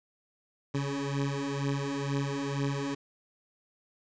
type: beating tone pair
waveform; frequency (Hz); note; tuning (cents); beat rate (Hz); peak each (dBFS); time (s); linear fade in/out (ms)
20% pulse; 138.59 / 140.69; C#3 / C#3; 0 / +26; 2.1; -29 / -27; 0.74-2.95; 10
effects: resampled to 16000 Hz + 9-bit